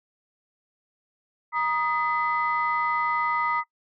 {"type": "tone cluster", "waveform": "sine", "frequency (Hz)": [946, 1242, 2012], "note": ["A#5", "D#6", "B6"], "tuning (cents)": [25, -3, 32], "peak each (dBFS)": [-25, -25, -29], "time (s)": [1.52, 3.64], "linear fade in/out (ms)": 50, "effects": ["noise-tail reverb RT60 0.1 s tail -22 dB re dry", "tanh soft clip ceiling -14 dBFS"]}